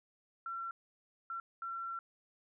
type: tone bursts at uneven times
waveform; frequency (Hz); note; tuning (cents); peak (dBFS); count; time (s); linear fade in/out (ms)
sine; 1357; E6; +50; -38; 3; 0.46-0.71 / 1.3-1.4 / 1.62-1.99; 2
effects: none